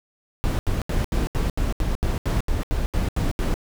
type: noise bursts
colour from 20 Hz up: brown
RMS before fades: -22 dBFS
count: 14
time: 0.44-3.541 s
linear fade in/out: 0 ms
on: 150 ms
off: 77 ms
effects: none

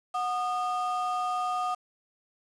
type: ring-modulated tone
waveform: triangle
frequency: 980 Hz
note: B5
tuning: 14 cents flat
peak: -22 dBFS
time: 0.14-1.75 s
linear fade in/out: 10 ms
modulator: 248 Hz
effects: resampled to 22050 Hz + 8-bit

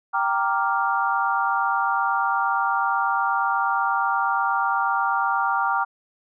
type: chord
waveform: sine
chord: G minor seventh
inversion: none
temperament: equal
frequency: 784 / 932.3 / 1174.7 / 1396.9 Hz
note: G5 / Bb5 / D6 / F6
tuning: 0 / 0 / 0 / 0 cents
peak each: -25 dBFS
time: 0.13-5.85 s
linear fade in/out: 20 ms
effects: none

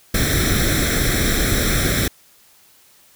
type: noise with comb filter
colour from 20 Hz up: pink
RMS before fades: -18 dBFS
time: 0.14-2.08 s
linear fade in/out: 5 ms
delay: 0.53 ms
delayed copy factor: +0.85
effects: white hiss -52 dBFS RMS until 3.15 s

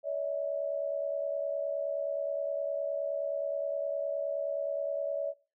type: tone pair together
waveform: sine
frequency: 568.4 / 638 Hz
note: C#5 / D#5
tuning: +43 / +43 cents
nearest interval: major second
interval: 200 cents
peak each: -32 / -35 dBFS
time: 0.03-5.34 s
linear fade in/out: 50 ms
effects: noise-tail reverb RT60 0.3 s tail -18 dB re dry

